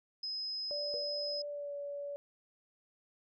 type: tone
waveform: sine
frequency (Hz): 5080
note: D#8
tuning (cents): +35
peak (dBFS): -36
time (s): 0.23-1.42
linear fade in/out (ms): 5
type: tone with pitch glide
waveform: sine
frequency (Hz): 583 to 571.7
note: D5 to D5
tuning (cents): -13 to -47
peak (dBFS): -38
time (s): 0.71-2.16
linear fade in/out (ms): 0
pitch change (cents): -34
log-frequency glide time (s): 1.48-1.74
type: tone with exponential decay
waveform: sine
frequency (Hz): 487.4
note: B4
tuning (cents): -23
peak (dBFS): -37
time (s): 0.94-1.14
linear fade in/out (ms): 0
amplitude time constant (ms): 42
effects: none